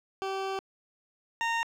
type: tone pair in turn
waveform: 20% pulse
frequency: 386.2 / 921.7 Hz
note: G4 / A#5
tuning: -26 / -20 cents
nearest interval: octave + minor third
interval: 1506 cents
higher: second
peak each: -26 / -22 dBFS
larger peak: second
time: 0.22-0.59 / 1.41-1.63 s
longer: first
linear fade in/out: 0 ms
effects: low-pass 5000 Hz 12 dB/octave + 9-bit